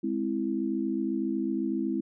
sine chord, Ab augmented, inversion none, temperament equal, 207.7 / 261.6 / 329.6 Hz, Ab3 / C4 / E4, 0 / 0 / 0 cents, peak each -32 / -31 / -30 dBFS, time 0.03-2.01 s, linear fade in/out 10 ms, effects none

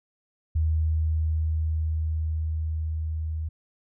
sine tone with level ramp, 79 Hz, D#2, 27 cents sharp, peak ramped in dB -20 to -27 dBFS, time 0.55-3.49 s, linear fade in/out 10 ms, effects none

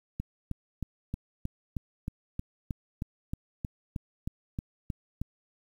click train, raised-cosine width 5 ms, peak -20 dBFS, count 17, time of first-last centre 0.2-5.216 s, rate 3.19 Hz, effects 9-bit

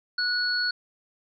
sine tone pair together, 1468 / 4380 Hz, F#6 / C#8, -14 / -22 cents, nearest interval octave + perfect fifth, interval 1892 cents, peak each -26 dBFS, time 0.18-0.71 s, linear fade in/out 5 ms, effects none

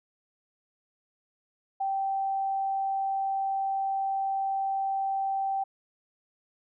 sine tone, 779 Hz, G5, 11 cents flat, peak -26 dBFS, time 1.8-5.64 s, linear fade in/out 10 ms, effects none

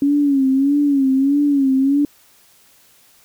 sine tone with vibrato, 277.2 Hz, C#4, in tune, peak -12 dBFS, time 0.02-2.05 s, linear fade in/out 2 ms, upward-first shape sine, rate 1.6 Hz, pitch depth 84 cents each way, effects white hiss -52 dBFS RMS until 3.24 s

